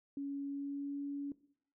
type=tone with pitch glide; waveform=sine; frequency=280 to 283.1 Hz; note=C#4 to C#4; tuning=+18 to +37 cents; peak=-37 dBFS; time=0.17-1.32 s; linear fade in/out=2 ms; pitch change=+19 cents; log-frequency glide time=0.46-1 s; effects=noise-tail reverb RT60 0.6 s tail -18 dB re dry